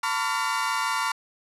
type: tone cluster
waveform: 35% pulse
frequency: 903 / 1009 / 1134 / 1395 Hz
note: A5 / B5 / C#6 / F6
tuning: +45 / +37 / +39 / -2 cents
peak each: -28 dBFS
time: 0.03-1.12 s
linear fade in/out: 5 ms
effects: low-pass 10000 Hz 12 dB/octave